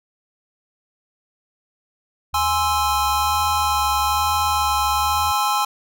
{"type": "tone with vibrato", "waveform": "sine", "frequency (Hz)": 75.1, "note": "D2", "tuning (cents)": 39, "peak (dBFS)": -30, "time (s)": [2.33, 5.32], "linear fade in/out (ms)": 10, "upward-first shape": "sine", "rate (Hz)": 1.1, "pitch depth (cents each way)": 120}
{"type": "chord", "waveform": "square", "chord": "Ab augmented", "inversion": "none", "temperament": "equal", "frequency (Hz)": [830.6, 1046.5, 1318.5], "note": ["Ab5", "C6", "E6"], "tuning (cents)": [0, 0, 0], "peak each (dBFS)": [-22, -23, -24], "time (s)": [2.34, 5.65], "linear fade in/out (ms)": 5}
{"effects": []}